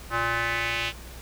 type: tone with band-pass filter sweep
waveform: square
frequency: 116.54 Hz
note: A#2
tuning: in tune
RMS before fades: -27 dBFS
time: 0.1-0.93 s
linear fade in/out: 50 ms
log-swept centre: 1300 to 2900 Hz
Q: 2.5
effects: added 60 Hz sine -42 dBFS peak until 1.21 s + pink hiss -45 dBFS RMS until 1.21 s